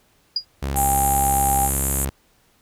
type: tone with exponential decay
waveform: sine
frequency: 4871 Hz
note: D#8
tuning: 38 cents flat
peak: -15 dBFS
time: 0.36-0.45 s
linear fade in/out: 5 ms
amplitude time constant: 18 ms
type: tone with pitch glide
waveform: sawtooth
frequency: 68.8 to 67.97 Hz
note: C#2 to C#2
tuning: -12 to -33 cents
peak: -19 dBFS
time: 0.62-2.1 s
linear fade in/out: 10 ms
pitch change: -21 cents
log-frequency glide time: 1.3-1.5 s
type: tone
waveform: sine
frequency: 798 Hz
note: G5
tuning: 31 cents sharp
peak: -18 dBFS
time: 0.74-1.7 s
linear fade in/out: 50 ms
type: band-pass noise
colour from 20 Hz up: white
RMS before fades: -25 dBFS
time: 0.76-2.05 s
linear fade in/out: 5 ms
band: 6800 to 13000 Hz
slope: 96 dB/octave
effects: pink hiss -60 dBFS RMS until 2.61 s